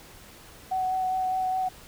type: tone with vibrato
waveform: sine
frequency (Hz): 748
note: F#5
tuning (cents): +19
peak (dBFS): -24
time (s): 0.71-1.69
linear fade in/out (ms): 10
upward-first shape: sine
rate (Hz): 4.9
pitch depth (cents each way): 12
effects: pink hiss -49 dBFS RMS until 1.87 s